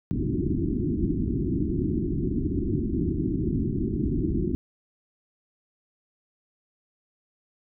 white low-pass noise, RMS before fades -26 dBFS, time 0.11-4.55 s, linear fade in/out 0 ms, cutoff 370 Hz, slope 96 dB/octave, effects none

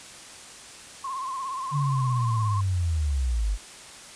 sine tone with vibrato, 1062 Hz, C6, 25 cents sharp, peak -29 dBFS, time 1.04-2.61 s, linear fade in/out 5 ms, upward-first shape sine, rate 17 Hz, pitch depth 68 cents each way
sine linear sweep, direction down, 146.83 to 46.25 Hz, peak -22 dBFS, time 1.71-3.58 s, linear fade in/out 50 ms
effects white hiss -44 dBFS RMS until 4.15 s + resampled to 22050 Hz

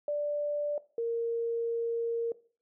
sine tone pair in turn, 587 / 463.9 Hz, D5 / A#4, -1 / -8 cents, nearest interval major third, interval 407 cents, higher first, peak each -28 dBFS, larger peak neither, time 0.08-0.78 / 0.98-2.32 s, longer second, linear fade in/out 2 ms, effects noise-tail reverb RT60 0.4 s tail -18 dB re dry

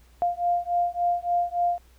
sine beating tone pair, 698.5 / 702 Hz, F5 / F5, 0 / +9 cents, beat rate 3.5 Hz, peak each -25 dBFS, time 0.22-1.78 s, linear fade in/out 0 ms, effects added 60 Hz sine -53 dBFS peak until 1.98 s + pink hiss -61 dBFS RMS until 1.98 s

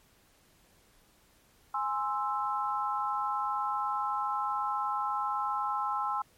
sine chord, Ab augmented, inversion none, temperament equal, 830.6 / 1046.5 / 1318.5 Hz, Ab5 / C6 / E6, 0 / 0 / 0 cents, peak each -33 dBFS, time 1.74-6.22 s, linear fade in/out 5 ms, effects pink hiss -64 dBFS RMS until 6.37 s + MP3 64 kbps

